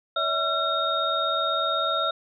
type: tone cluster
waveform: sine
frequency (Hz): 568 / 648 / 1358 / 3710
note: C#5 / E5 / F6 / A#7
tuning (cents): +42 / -30 / -49 / -9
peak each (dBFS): -32 / -29 / -25 / -28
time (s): 0.16-2.11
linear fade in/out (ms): 5
effects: none